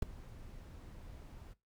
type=noise with ADSR envelope; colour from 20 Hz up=brown; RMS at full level=-31 dBFS; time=0.02-1.54 s; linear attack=5 ms; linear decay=9 ms; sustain=-20 dB; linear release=19 ms; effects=noise-tail reverb RT60 0.2 s tail -17 dB re dry